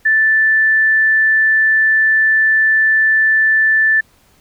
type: tone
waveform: sine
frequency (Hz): 1760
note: A6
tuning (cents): 0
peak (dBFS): -9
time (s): 0.05-4.01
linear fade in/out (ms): 10
effects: pink hiss -53 dBFS RMS until 4.4 s